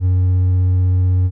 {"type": "tone with hard clipping", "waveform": "sine", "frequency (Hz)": 91.6, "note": "F#2", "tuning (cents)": -17, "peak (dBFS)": -12, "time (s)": [0, 1.31], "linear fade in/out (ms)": 50, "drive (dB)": 2, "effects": []}